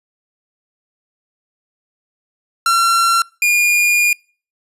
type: tone pair in turn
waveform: 45% pulse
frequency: 1362 / 2427 Hz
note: F6 / D#7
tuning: -44 / -44 cents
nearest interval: minor seventh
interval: 1000 cents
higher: second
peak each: -11 dBFS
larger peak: neither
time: 2.66-3.22 / 3.42-4.13 s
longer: second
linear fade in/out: 2 ms
effects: noise-tail reverb RT60 0.4 s tail -26 dB re dry + resampled to 32000 Hz